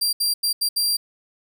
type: tone bursts at uneven times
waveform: sawtooth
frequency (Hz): 4737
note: D8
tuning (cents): +14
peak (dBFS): -16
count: 5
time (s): 0.01-0.13 / 0.2-0.34 / 0.43-0.53 / 0.61-0.69 / 0.76-0.97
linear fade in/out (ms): 10
effects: none